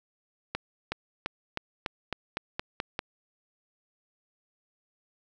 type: accelerating click train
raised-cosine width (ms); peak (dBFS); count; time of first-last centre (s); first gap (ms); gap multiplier
0.3; -14; 10; 0.55-2.991; 370; 0.92
effects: none